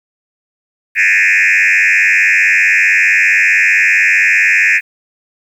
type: tone with frequency modulation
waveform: sine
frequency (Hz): 2115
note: C7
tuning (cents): +18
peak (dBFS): -5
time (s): 0.95-4.81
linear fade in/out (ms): 50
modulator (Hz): 95.4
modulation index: 4.6
effects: tanh soft clip ceiling -6 dBFS + 7-bit